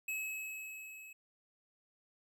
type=tone with level ramp; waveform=square; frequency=2575 Hz; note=E7; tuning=41 cents flat; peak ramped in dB=-36 to -51 dBFS; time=0.08-1.13 s; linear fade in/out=5 ms; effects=none